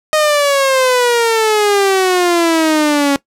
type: exponential sweep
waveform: sawtooth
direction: down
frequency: 622.3 to 277.2 Hz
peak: -6 dBFS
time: 0.13-3.16 s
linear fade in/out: 0 ms
effects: noise-tail reverb RT60 0.1 s tail -19 dB re dry + low-pass 12000 Hz 12 dB/octave